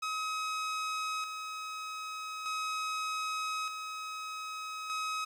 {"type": "tone with tremolo", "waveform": "sawtooth", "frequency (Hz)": 1272, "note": "D#6", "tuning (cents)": 38, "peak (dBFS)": -29, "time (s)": [0.02, 5.25], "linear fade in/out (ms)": 10, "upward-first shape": "square", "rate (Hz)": 0.41, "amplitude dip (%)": 45, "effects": ["low-pass 8000 Hz 12 dB/octave", "10-bit"]}